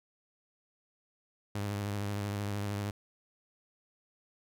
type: tone with vibrato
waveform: sawtooth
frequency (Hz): 101.9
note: G#2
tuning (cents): -32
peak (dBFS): -29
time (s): 1.55-2.91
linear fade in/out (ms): 5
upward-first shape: triangle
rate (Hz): 13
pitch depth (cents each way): 43
effects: none